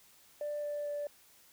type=tone with pitch steps; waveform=sine; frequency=590 / 586.6 / 583.2 Hz; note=D5 / D5 / D5; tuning=+8 / -2 / -12 cents; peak=-33 dBFS; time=0.41-1.07 s; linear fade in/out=2 ms; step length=220 ms; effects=tanh soft clip ceiling -31 dBFS + white hiss -62 dBFS RMS until 1.52 s